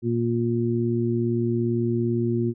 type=harmonic tone; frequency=117.6 Hz; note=A#2; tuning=16 cents sharp; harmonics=1 / 2 / 3; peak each=-25 / -25 / -25 dBFS; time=0.02-2.54 s; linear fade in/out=50 ms; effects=none